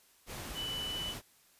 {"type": "tone in noise", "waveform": "sine", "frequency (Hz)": 2982, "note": "F#7", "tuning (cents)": 13, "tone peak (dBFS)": -36, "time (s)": [0.54, 1.15], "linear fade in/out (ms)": 50, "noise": "pink", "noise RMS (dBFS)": -43, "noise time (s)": [0.26, 1.22], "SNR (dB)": 4, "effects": ["white hiss -65 dBFS RMS until 1.59 s", "resampled to 32000 Hz"]}